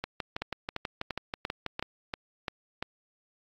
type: two click trains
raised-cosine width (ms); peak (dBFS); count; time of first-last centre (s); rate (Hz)
0.3; -16 / -16; 12 / 8; 0.04-1.826 / 0.42-2.825; 6.16 / 2.91
effects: AAC 64 kbps